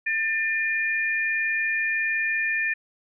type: tone pair together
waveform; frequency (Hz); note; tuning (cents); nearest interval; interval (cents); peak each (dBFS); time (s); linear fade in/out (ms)
sine; 1789.3 / 2415; A6 / D7; +29 / +48; perfect fourth; 519; -24 / -26; 0.06-2.74; 10
effects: none